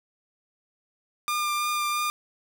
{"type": "tone with vibrato", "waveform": "sawtooth", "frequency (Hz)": 1200, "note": "D6", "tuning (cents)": 37, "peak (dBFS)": -21, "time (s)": [1.28, 2.1], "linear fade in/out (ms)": 0, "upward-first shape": "triangle", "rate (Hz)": 3, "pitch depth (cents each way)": 16, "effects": []}